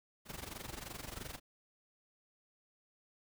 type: noise with amplitude modulation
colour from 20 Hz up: pink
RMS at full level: -43 dBFS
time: 0.25-1.4 s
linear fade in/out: 50 ms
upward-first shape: sine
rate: 23 Hz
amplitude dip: 80%
effects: none